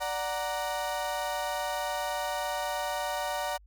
35% pulse chord, D augmented, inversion none, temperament equal, 587.3 / 740 / 932.3 Hz, D5 / F#5 / A#5, 0 / 0 / 0 cents, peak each -33 dBFS, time 0-3.58 s, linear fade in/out 20 ms, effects added 50 Hz sine -53 dBFS peak until 3.66 s

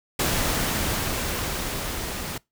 pink noise with level ramp, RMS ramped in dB -23 to -32 dBFS, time 0.19-2.38 s, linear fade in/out 5 ms, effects noise-tail reverb RT60 0.2 s tail -24 dB re dry

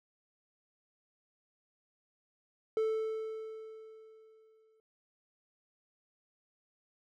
triangle tone with exponential decay, 440.1 Hz, A4, in tune, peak -25 dBFS, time 2.77-4.8 s, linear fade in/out 1 ms, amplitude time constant 440 ms, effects none

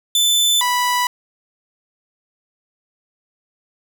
sawtooth tone pair in turn, 3520 / 985.5 Hz, A7 / B5, 0 / -4 cents, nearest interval octave + minor seventh, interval 2204 cents, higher first, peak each -10 / -12 dBFS, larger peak first, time 0.15-0.61 / 0.61-1.07 s, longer neither, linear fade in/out 2 ms, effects none

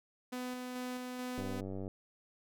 sawtooth tone with tremolo, 250.6 Hz, B3, 25 cents sharp, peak -34 dBFS, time 0.32-1.61 s, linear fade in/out 10 ms, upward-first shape square, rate 2.3 Hz, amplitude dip 25%
click train, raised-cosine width 2 ms, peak -29 dBFS, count 49, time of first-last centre 1.38-1.879 s, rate 96.2 Hz
effects none

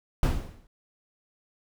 brown noise with exponential decay, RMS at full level -19 dBFS, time 0.23-0.67 s, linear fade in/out 2 ms, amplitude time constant 95 ms, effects none

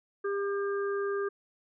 harmonic tone, 400 Hz, G4, 35 cents sharp, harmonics 1 / 3 / 4, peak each -29 / -38 / -40 dBFS, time 0.24-1.29 s, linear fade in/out 10 ms, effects none

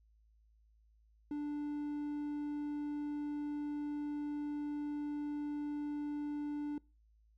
triangle tone, 293.7 Hz, D4, in tune, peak -34 dBFS, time 1.31-6.78 s, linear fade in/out 2 ms, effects noise-tail reverb RT60 0.3 s tail -24 dB re dry + added 54 Hz sine -65 dBFS peak until 7.37 s

